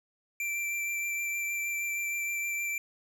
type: tone with vibrato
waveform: square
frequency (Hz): 2349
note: D7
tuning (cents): 0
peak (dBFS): -31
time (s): 0.4-2.78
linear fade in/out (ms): 2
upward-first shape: triangle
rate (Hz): 6.4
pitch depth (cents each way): 14
effects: none